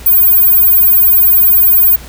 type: tone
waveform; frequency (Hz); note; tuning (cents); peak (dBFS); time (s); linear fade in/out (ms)
sine; 15310; A#9; +45; -4; 0.06-1.96; 5
effects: added 60 Hz sine -31 dBFS peak until 2.08 s + pink hiss -34 dBFS RMS until 2.08 s